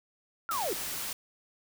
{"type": "linear sweep", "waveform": "sine", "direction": "down", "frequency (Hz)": [1406, 329.6], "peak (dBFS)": -30, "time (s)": [0.49, 0.73], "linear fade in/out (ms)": 0}
{"type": "noise", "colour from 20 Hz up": "white", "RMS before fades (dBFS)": -36, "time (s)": [0.51, 1.13], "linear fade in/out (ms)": 2}
{"effects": []}